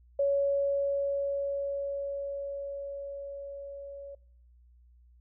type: tone with level ramp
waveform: sine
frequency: 560 Hz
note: C#5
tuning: 18 cents sharp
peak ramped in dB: -23 to -41 dBFS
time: 0.19-4.15 s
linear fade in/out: 5 ms
effects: noise-tail reverb RT60 0.7 s tail -24 dB re dry + added 60 Hz sine -56 dBFS peak until 5.2 s